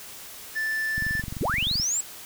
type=tone; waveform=triangle; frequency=1760 Hz; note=A6; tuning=in tune; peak=-23 dBFS; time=0.55-1.22 s; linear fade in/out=20 ms
type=click train; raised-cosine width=5 ms; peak=-21 dBFS; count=20; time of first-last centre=0.98-1.799 s; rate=23.2 Hz
type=linear sweep; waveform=sine; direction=up; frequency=94.9 to 7870 Hz; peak=-23 dBFS; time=1.41-2.01 s; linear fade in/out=5 ms
effects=white hiss -42 dBFS RMS until 2.25 s